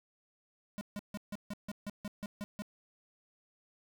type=tone bursts; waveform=square; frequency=205.7 Hz; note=G#3; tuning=16 cents flat; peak=-38 dBFS; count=11; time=0.78-2.621 s; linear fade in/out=0 ms; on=31 ms; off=150 ms; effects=none